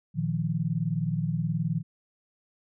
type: chord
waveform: sine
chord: Bb suspended fourth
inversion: none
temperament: equal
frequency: 116.54 / 155.56 / 174.61 Hz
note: Bb2 / Eb3 / F3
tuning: 0 / 0 / 0 cents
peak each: -32 / -28 / -30 dBFS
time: 0.14-1.83 s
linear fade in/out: 50 ms
effects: none